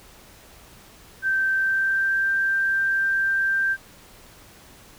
sine tone with pitch glide, 1557 to 1576 Hz, G6 to G6, -12 to +9 cents, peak -19 dBFS, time 1.22-3.77 s, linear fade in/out 50 ms, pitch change +21 cents, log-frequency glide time 1.52-2.19 s, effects pink hiss -49 dBFS RMS until 4.98 s

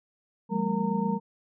sine tone cluster, 169.8 / 197.9 / 225.8 / 463.4 / 918 Hz, F3 / G3 / A3 / A#4 / A#5, -48 / +17 / +45 / -10 / -27 cents, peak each -34 / -27 / -32 / -34 / -32 dBFS, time 0.49-1.2 s, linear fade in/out 50 ms, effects none

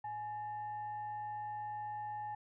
sine tone with frequency modulation, 842 Hz, G#5, 24 cents sharp, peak -39 dBFS, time 0.04-2.35 s, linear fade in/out 5 ms, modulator 954 Hz, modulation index 0.3, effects none

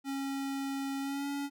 square tone with pitch glide, 273.8 to 282.1 Hz, C#4 to C#4, -21 to +30 cents, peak -34 dBFS, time 0.04-1.5 s, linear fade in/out 50 ms, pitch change +51 cents, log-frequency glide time 1-1.27 s, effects none

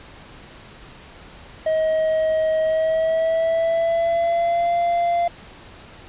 triangle tone with pitch glide, 633 to 690.3 Hz, D#5 to F5, +30 to -20 cents, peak -15 dBFS, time 1.66-5.28 s, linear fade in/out 5 ms, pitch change +150 cents, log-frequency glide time 2.61-4.72 s, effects pink hiss -43 dBFS RMS until 6.08 s + resampled to 8000 Hz

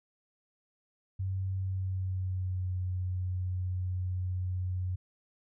sine tone with pitch glide, 95 to 91.55 Hz, F#2 to F#2, +46 to -18 cents, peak -30 dBFS, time 1.19-4.96 s, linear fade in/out 10 ms, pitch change -64 cents, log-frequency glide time 1.57-2.75 s, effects none

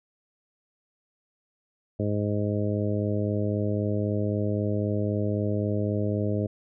harmonic tone, 103.83 Hz, G#2, in tune, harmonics 1 / 2 / 3 / 4 / 5 / 6, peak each -27 / -30 / -32 / -33 / -34 / -35 dBFS, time 1.99-6.47 s, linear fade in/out 10 ms, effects none

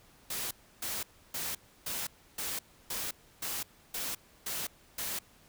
white noise bursts, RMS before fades -36 dBFS, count 10, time 0.3-5.19 s, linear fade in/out 5 ms, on 210 ms, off 310 ms, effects pink hiss -61 dBFS RMS until 5.48 s

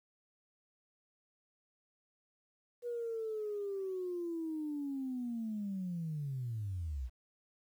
sine linear sweep, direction down, 485.9 to 57.4 Hz, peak -35 dBFS, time 2.82-7.1 s, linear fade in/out 50 ms, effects tanh soft clip ceiling -31 dBFS + 11-bit

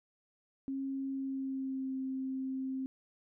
sine tone with pitch glide, 270.3 to 263.8 Hz, C#4 to C4, -44 to +14 cents, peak -34 dBFS, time 0.68-2.86 s, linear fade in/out 0 ms, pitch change -42 cents, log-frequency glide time 1.08-1.96 s, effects none

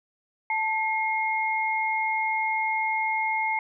sine tone pair together, 880 / 2144 Hz, A5 / C7, 0 / +42 cents, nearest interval octave + minor third, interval 1542 cents, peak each -26 dBFS, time 0.5-3.59 s, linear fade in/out 2 ms, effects none

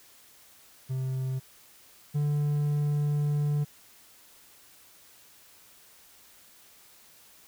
triangle tone pair in turn, 130.81 / 146.83 Hz, C3 / D3, 0 / 0 cents, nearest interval major second, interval 200 cents, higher second, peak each -26 / -22 dBFS, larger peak second, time 0.89-1.4 / 2.14-3.65 s, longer second, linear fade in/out 20 ms, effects white hiss -56 dBFS RMS until 7.47 s

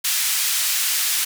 white band-pass noise, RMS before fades -21 dBFS, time 0.04-1.25 s, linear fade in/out 10 ms, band 1800 to 14000 Hz, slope 12 dB/octave, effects none

